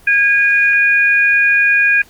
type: tone pair together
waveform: sine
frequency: 1634.7 / 2451 Hz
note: G#6 / D#7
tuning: -28 / -27 cents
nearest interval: perfect fifth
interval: 701 cents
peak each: -11 / -12 dBFS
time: 0.07-2.02 s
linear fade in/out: 5 ms
effects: pink hiss -46 dBFS RMS until 2.09 s + Opus 24 kbps